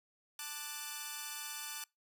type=chord; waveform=5% pulse; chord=D major; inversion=second; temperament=equal with one note detuned; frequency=880 / 1180.8 / 1480 Hz; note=A5 / D6 / F#6; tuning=0 / +9 / 0 cents; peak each=-34 dBFS; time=0.39-1.84 s; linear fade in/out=2 ms; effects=noise-tail reverb RT60 0.2 s tail -24 dB re dry